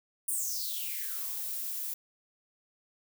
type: noise with high-pass filter sweep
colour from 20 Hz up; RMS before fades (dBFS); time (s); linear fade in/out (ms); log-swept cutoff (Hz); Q
violet; -35; 0.28-1.94; 5; 9800 to 220; 7.2
effects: none